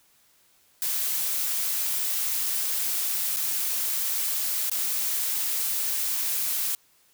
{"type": "noise with dropouts", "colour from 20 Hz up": "blue", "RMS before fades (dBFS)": -27, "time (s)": [0.82, 6.75], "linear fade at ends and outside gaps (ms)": 0, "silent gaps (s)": [[3.362, 3.369], [4.697, 4.715]], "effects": ["white hiss -62 dBFS RMS until 7.13 s"]}